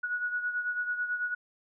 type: beating tone pair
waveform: sine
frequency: 1461 / 1470.1 Hz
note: F#6 / F#6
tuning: -22 / -12 cents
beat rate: 9.1 Hz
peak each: -30 / -37 dBFS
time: 0.03-1.35 s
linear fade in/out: 10 ms
effects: none